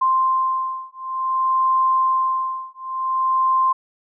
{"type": "beating tone pair", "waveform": "sine", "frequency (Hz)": [1046.5, 1047.05], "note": ["C6", "C6"], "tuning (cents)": [0, 1], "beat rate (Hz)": 0.55, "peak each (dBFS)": -20, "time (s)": [0.01, 3.73], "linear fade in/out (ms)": 10, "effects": []}